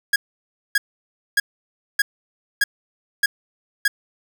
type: tone bursts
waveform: 45% pulse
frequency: 1651 Hz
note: G#6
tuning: 11 cents flat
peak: -14 dBFS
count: 7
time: 0.13-3.88 s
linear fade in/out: 5 ms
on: 30 ms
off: 590 ms
effects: 9-bit